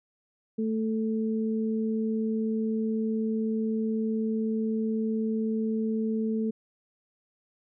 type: tone pair together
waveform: sine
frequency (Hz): 221 / 440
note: A3 / A4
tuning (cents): +8 / 0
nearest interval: octave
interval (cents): 1192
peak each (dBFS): -26 / -32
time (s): 0.58-6.51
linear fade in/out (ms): 10
effects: none